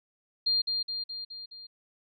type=tone with echo; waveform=sine; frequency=4200 Hz; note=C8; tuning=6 cents sharp; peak=-23 dBFS; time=0.46-0.62 s; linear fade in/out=10 ms; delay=210 ms; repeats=5; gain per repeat=-4 dB; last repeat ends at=1.67 s; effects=none